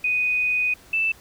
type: tone pair in turn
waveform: sine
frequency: 2489 / 2647 Hz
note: D#7 / E7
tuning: 0 / +7 cents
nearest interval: minor second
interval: 107 cents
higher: second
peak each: -19 dBFS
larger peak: neither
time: 0.04-0.74 / 0.93-1.12 s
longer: first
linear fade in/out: 5 ms
effects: pink hiss -50 dBFS RMS until 1.2 s